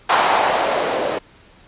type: noise with low-pass filter sweep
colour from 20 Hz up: violet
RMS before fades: -18 dBFS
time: 0.09-1.19 s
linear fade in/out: 10 ms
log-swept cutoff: 930 to 480 Hz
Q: 2.1
effects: pink hiss -49 dBFS RMS until 1.67 s + resampled to 8000 Hz